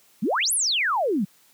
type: exponential two-way sweep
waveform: sine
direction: up then down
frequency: 174.61 to 11680 to 174.61 Hz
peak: -20 dBFS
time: 0.22-1.25 s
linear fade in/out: 10 ms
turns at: 0.53 s
effects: white hiss -58 dBFS RMS until 1.53 s + high-pass 100 Hz 12 dB/octave